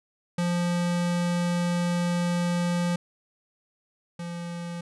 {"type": "tone pair in turn", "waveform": "square", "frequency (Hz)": [174.61, 172.11], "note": ["F3", "F3"], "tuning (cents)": [0, -25], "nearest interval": "unison", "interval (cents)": 25, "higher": "first", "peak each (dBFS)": [-24, -33], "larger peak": "first", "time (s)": [[0.38, 2.96], [4.19, 4.81]], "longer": "first", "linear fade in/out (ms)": 5, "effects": ["resampled to 24000 Hz"]}